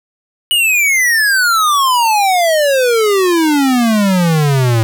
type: exponential sweep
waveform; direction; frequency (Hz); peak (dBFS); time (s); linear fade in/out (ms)
square; down; 2960 to 110; -10; 0.51-4.83; 0
effects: none